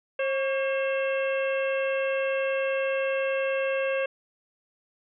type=harmonic tone with a mistuned harmonic; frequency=537 Hz; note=C5; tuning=45 cents sharp; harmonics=1 / 2 / 3 / 4 / 5 / 6; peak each=-25 / -38 / -34 / -39 / -34 / -47 dBFS; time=0.19-4.06 s; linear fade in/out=5 ms; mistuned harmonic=2; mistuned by=+76 cents; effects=none